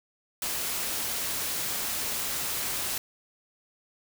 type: noise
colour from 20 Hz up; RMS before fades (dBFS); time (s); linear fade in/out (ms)
white; -31; 0.42-2.98; 2
effects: none